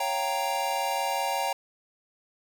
square chord, G half-diminished seventh, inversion second, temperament equal, 554.4 / 698.5 / 784 / 932.3 Hz, Db5 / F5 / G5 / Bb5, 0 / 0 / 0 / 0 cents, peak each -35 / -35 / -31 / -31 dBFS, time 0-1.53 s, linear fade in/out 5 ms, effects none

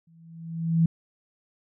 sine tone with exponential growth, 164.81 Hz, E3, in tune, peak -15 dBFS, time 0.07-0.86 s, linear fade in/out 5 ms, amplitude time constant 170 ms, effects none

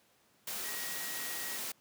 sine tone in noise, 1900 Hz, A#6, 33 cents sharp, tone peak -45 dBFS, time 0.64-1.57 s, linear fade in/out 5 ms, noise white, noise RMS -39 dBFS, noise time 0.47-1.72 s, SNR -9 dB, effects pink hiss -68 dBFS RMS until 1.8 s + high-pass 150 Hz 12 dB/octave

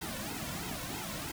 pink noise with flanger, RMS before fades -39 dBFS, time 0.01-1.32 s, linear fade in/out 10 ms, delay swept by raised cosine 1.7 to 2.48 ms, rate 3.1 Hz, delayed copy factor -0.9, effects none

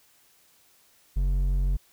sine tone with hard clipping, 46.25 Hz, F#1, in tune, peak -23 dBFS, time 1.16-1.77 s, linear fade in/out 10 ms, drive 6 dB, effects white hiss -61 dBFS RMS until 1.92 s

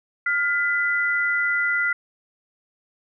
sine tone pair together, 1414.9 / 2001 Hz, F6 / B6, +22 / +22 cents, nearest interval tritone, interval 600 cents, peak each -22 dBFS, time 0.26-1.93 s, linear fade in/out 5 ms, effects none

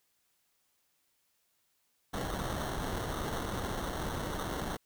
pink noise with sample-and-hold, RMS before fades -36 dBFS, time 2.13-4.77 s, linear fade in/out 10 ms, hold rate 2450 Hz, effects white hiss -75 dBFS RMS until 4.85 s

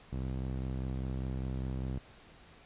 sawtooth tone with band-pass filter, 65 Hz, C2, 11 cents flat, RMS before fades -36 dBFS, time 0.12-1.99 s, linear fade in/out 10 ms, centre 150 Hz, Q 0.71, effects pink hiss -57 dBFS RMS until 2.65 s + resampled to 8000 Hz

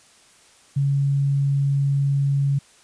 sine tone, 139.6 Hz, C#3, 13 cents sharp, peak -17 dBFS, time 0.76-2.59 s, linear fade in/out 10 ms, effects white hiss -53 dBFS RMS until 2.83 s + resampled to 22050 Hz

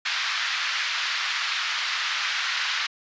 pink band-pass noise, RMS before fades -27 dBFS, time 0.05-2.87 s, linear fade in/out 10 ms, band 1300 to 4900 Hz, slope 24 dB/octave, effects resampled to 16000 Hz

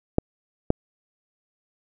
clicks, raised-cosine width 2 ms, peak -4 dBFS, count 2, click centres 0.184 / 0.704 s, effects none

